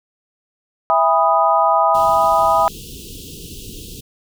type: chord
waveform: sine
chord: E major seventh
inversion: none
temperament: equal with one note detuned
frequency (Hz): 659.3 / 810.2 / 987.8 / 1244.5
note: E5 / G#5 / B5 / D#6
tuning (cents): 0 / -43 / 0 / 0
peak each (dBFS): -17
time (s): 0.9-2.68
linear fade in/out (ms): 0
type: band-stop noise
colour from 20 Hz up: pink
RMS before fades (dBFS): -34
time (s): 1.94-4.01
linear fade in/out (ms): 10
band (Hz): 480 to 2700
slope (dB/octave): 96
effects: none